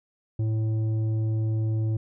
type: tone with tanh clipping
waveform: sine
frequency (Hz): 110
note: A2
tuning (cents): 0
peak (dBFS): -24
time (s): 0.39-1.97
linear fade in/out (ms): 5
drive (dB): 8
effects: none